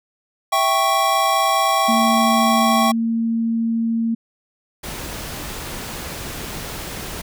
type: chord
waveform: square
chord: C# diminished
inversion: first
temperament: equal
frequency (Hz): 659.3 / 784 / 1108.7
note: E5 / G5 / C#6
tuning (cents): 0 / 0 / 0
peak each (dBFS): -23 / -20 / -19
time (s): 0.52-2.92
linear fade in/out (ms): 10
type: tone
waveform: sine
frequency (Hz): 228.4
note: A#3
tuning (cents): -35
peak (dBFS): -17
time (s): 1.88-4.15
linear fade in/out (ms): 10
type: noise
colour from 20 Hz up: pink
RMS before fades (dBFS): -30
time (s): 4.83-7.22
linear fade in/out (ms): 10
effects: none